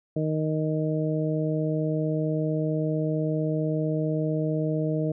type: harmonic tone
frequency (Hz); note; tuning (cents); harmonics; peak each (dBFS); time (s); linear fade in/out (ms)
155.56; D#3; 0; 1 / 2 / 3 / 4; -26 / -29 / -31 / -32; 0.16-5.12; 5
effects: none